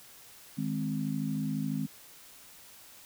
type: chord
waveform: sine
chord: Ab major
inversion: second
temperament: equal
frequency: 155.56 / 207.7 / 261.6 Hz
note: Eb3 / Ab3 / C4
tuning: 0 / 0 / 0 cents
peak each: -34 / -34 / -34 dBFS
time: 0.57-1.87 s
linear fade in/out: 20 ms
effects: white hiss -53 dBFS RMS until 3.05 s